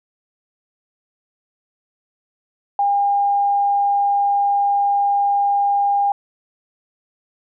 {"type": "tone", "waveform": "sine", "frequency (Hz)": 806, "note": "G5", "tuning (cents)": 48, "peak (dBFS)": -14, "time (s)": [2.79, 6.12], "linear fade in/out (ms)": 2, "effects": []}